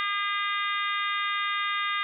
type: harmonic tone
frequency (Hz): 405.6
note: G#4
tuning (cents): -41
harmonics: 3 / 4 / 5 / 6 / 7 / 8 / 9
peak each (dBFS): -29 / -35 / -31 / -38 / -39 / -40 / -36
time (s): 0-2.03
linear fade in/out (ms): 0
effects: none